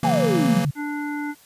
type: chord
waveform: square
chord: F# dominant seventh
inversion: second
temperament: just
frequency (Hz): 138.75 / 166.5 / 185 / 231.2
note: C#3 / E3 / F#3 / A#3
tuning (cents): +2 / +18 / 0 / -14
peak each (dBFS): -29 / -24 / -29 / -24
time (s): 0.03-0.65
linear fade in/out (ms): 2
type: exponential sweep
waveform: sine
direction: down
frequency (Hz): 869 to 130.81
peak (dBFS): -19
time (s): 0.04-0.71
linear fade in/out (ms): 10
type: harmonic tone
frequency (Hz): 293.7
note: D4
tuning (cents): 0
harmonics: 1 / 3 / 5 / 7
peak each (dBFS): -26 / -34 / -35 / -37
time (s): 0.75-1.35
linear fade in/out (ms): 50
effects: white hiss -52 dBFS RMS until 1.45 s + resampled to 32000 Hz